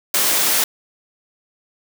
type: high-pass noise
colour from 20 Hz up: white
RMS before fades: -17 dBFS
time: 0.14-0.64 s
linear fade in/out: 2 ms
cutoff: 220 Hz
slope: 12 dB/octave
effects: none